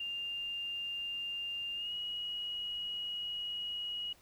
sine tone with pitch glide, 2800 to 2900 Hz, F7 to F#7, +4 to -35 cents, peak -36 dBFS, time 0-4.13 s, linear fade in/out 5 ms, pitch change +61 cents, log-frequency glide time 1.75-1.93 s, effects pink hiss -63 dBFS RMS until 4.21 s

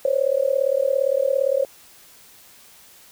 sine tone with amplitude modulation, 542 Hz, C#5, 39 cents flat, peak -13 dBFS, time 0.05-1.65 s, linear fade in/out 2 ms, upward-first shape sine, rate 37.5 Hz, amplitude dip 95%, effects white hiss -49 dBFS RMS until 3.11 s

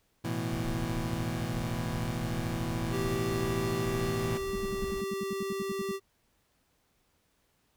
25% pulse chord, A suspended second, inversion none, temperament equal, 110 / 123.47 / 164.81 Hz, A2 / B2 / E3, 0 / 0 / 0 cents, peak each -32 dBFS, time 0.24-4.38 s, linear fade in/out 10 ms
brown noise, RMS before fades -41 dBFS, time 0.52-5.02 s, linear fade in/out 10 ms
square tone, 389.8 Hz, G4, 10 cents flat, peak -33 dBFS, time 2.9-6 s, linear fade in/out 50 ms
sine tone bursts, 203.2 Hz, G#3, 38 cents flat, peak -32 dBFS, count 15, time 4.53-5.914 s, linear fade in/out 2 ms, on 26 ms, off 71 ms
effects pink hiss -72 dBFS RMS until 7.76 s

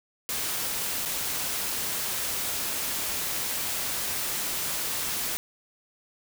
white noise with dropouts, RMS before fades -30 dBFS, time 0.29-5.37 s, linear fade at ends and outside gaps 0 ms, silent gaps 1.052-1.058 s, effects none

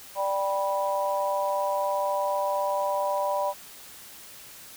harmonic tone, 196 Hz, G3, in tune, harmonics 3 / 4 / 5, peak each -27 / -31 / -28 dBFS, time 0.15-3.54 s, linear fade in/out 50 ms, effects white hiss -46 dBFS RMS until 4.76 s

